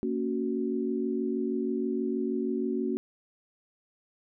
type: chord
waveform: sine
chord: F# major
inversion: first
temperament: just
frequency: 231.2 / 277.5 / 370 Hz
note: A#3 / C#4 / F#4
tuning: -14 / +2 / 0 cents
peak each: -31 / -32 / -31 dBFS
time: 0.03-2.97 s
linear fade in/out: 0 ms
effects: none